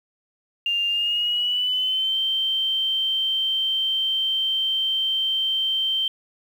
sine tone with pitch glide, 2800 to 3125 Hz, F7 to G7, +4 to -6 cents, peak -20 dBFS, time 0.66-6.08 s, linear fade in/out 2 ms, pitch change +190 cents, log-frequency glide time 0.9-2.18 s, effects 8-bit

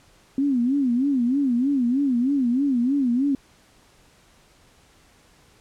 sine tone with vibrato, 260 Hz, C4, 11 cents flat, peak -18 dBFS, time 0.38-3.35 s, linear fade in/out 2 ms, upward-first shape sine, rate 3.2 Hz, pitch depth 170 cents each way, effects pink hiss -56 dBFS RMS until 5.6 s + low-pass 10000 Hz 12 dB/octave

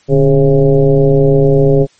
sine tone with frequency modulation, 278.3 Hz, C#4, 7 cents sharp, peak -5 dBFS, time 0.08-1.87 s, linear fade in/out 50 ms, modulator 132 Hz, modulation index 1.9, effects white hiss -50 dBFS RMS until 1.99 s + MP3 32 kbps

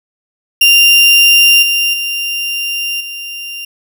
35% pulse tone with level steps, 2786 Hz, F7, 5 cents flat, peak -3 / -9 / -14 / -21 dBFS, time 0.61-3.65 s, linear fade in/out 5 ms, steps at 1.62 / 1.93 / 3 s, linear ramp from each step 10 ms, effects none

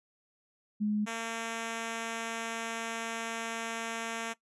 sine / 5% pulse tone pair in turn, 210 / 228 Hz, G#3 / A#3, +19 / -38 cents, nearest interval minor second, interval 143 cents, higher second, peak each -27 / -23 dBFS, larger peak second, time 0.8-1.06 / 1.06-4.34 s, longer second, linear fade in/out 20 ms, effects noise-tail reverb RT60 0.1 s tail -19 dB re dry + resampled to 24000 Hz

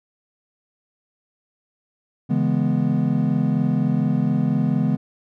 triangle chord, C# minor seventh, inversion none, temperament equal with one note detuned, 140.61 / 164.81 / 207.7 / 246.9 Hz, C#3 / E3 / G#3 / B3, +25 / 0 / 0 / 0 cents, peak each -21 dBFS, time 2.29-4.97 s, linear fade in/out 20 ms, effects none

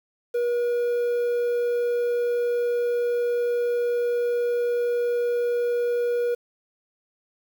triangle tone with quantisation, 480.6 Hz, B4, 47 cents flat, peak -19 dBFS, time 0.34-6.35 s, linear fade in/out 10 ms, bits 8, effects none

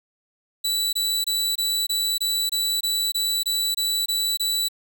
sawtooth tone bursts, 3951 Hz, B7, in tune, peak -18 dBFS, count 13, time 0.64-4.686 s, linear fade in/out 10 ms, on 290 ms, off 23 ms, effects none

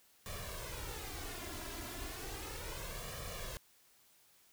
pink noise with flanger, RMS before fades -44 dBFS, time 0.26-3.57 s, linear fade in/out 0 ms, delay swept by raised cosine 1.7 to 3 ms, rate 0.34 Hz, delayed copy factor +0.7, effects white hiss -67 dBFS RMS until 4.52 s

